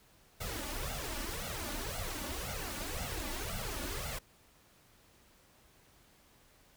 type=noise with flanger; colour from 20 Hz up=pink; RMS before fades=-39 dBFS; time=0.4-4.19 s; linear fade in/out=10 ms; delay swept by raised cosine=1.4 to 3.5 ms; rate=1.9 Hz; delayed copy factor=+0.9; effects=pink hiss -64 dBFS RMS until 6.76 s